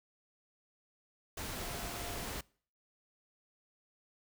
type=tone in noise; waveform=sine; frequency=698.5 Hz; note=F5; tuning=in tune; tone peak=-49 dBFS; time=1.61-2.26 s; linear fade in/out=5 ms; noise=pink; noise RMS=-41 dBFS; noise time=1.37-2.41 s; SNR=-11 dB; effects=noise-tail reverb RT60 0.5 s tail -25 dB re dry